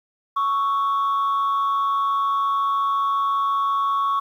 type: tone pair together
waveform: sine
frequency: 1111.3 / 1317 Hz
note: C#6 / E6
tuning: +4 / -2 cents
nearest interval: minor third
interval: 294 cents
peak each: -17 / -27 dBFS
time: 0.36-4.2 s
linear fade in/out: 10 ms
effects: tanh soft clip ceiling -16 dBFS + 9-bit